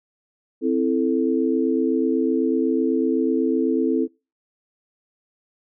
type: chord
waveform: sine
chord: A minor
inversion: first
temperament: equal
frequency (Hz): 261.6 / 329.6 / 440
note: C4 / E4 / A4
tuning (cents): 0 / 0 / 0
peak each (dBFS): -21 / -22 / -23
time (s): 0.61-4.08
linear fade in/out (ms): 50
effects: noise-tail reverb RT60 0.3 s tail -25 dB re dry